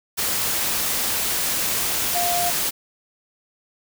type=tone in noise; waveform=sine; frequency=702 Hz; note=F5; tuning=9 cents sharp; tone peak=-22 dBFS; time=2.14-2.51 s; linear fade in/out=20 ms; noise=white; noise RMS=-23 dBFS; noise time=0.17-2.71 s; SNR=-2 dB; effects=none